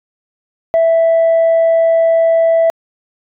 sine tone, 659.3 Hz, E5, in tune, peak -6 dBFS, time 0.74-2.7 s, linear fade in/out 0 ms, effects tanh soft clip ceiling -6 dBFS

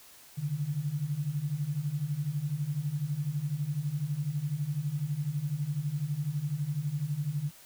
sine beating tone pair, 138.59 / 150.59 Hz, C#3 / D3, 0 / +44 cents, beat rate 12 Hz, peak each -34 / -31 dBFS, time 0.37-7.51 s, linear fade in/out 20 ms, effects white hiss -54 dBFS RMS until 7.65 s

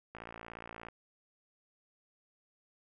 click train, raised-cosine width 0.5 ms, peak -30 dBFS, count 43, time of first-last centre 0.15-0.886 s, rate 57.1 Hz, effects none

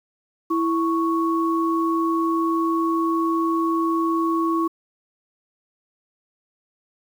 sine tone pair together, 330.2 / 1108.7 Hz, E4 / C#6, +3 / 0 cents, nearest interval octave + major sixth, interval 2097 cents, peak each -20 / -23 dBFS, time 0.5-4.68 s, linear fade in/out 10 ms, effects 8-bit

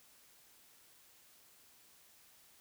silence, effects white hiss -64 dBFS RMS until 2.6 s

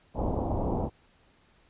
pink low-pass noise, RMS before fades -29 dBFS, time 0.14-0.9 s, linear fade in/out 50 ms, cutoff 940 Hz, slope 48 dB/octave, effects pink hiss -63 dBFS RMS until 1.69 s + resampled to 8000 Hz

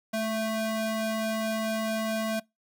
45% pulse ring-modulated tone, 441.4 Hz, A4, 5 cents sharp, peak -24 dBFS, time 0.13-2.4 s, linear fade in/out 10 ms, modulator 223 Hz, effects noise-tail reverb RT60 0.2 s tail -24 dB re dry

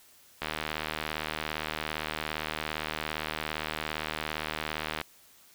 click train, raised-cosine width 0.3 ms, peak -15 dBFS, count 357, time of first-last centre 0.42-5.014 s, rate 77.5 Hz, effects white hiss -58 dBFS RMS until 5.54 s

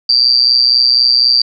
sine tone with amplitude modulation, 4699 Hz, D8, in tune, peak -3 dBFS, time 0.09-1.42 s, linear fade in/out 5 ms, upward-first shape sine, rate 124 Hz, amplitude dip 95%, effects none

